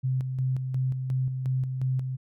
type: tone with tremolo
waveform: sine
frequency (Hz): 130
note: C3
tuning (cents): -11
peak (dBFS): -23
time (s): 0.03-2.17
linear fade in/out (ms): 20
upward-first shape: square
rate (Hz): 2.8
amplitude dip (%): 45
effects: none